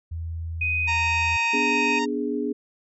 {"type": "tone", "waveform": "sine", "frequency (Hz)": 82.41, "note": "E2", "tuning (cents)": 0, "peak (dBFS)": -28, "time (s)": [0.11, 1.37], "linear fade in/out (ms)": 10}
{"type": "tone with pitch glide", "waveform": "sine", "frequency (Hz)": [2500, 2516], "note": ["D#7", "D#7"], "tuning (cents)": [8, 19], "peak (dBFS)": -22, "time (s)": [0.61, 1.99], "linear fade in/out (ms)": 5, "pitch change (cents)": 11, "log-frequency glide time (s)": [0.97, 1.03]}
{"type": "harmonic tone", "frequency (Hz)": 927, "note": "A#5", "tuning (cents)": -10, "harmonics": [1, 2, 3, 4, 5, 6, 7, 8], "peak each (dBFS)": [-26, -32, -36, -38, -40, -42, -43, -44], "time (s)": [0.87, 2.06], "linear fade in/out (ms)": 20}
{"type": "chord", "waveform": "sine", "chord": "G# diminished", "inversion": "first", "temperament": "equal", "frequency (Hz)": [246.9, 293.7, 415.3], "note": ["B3", "D4", "G#4"], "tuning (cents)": [0, 0, 0], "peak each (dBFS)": -28, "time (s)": [1.53, 2.53], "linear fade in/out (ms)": 10}
{"effects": []}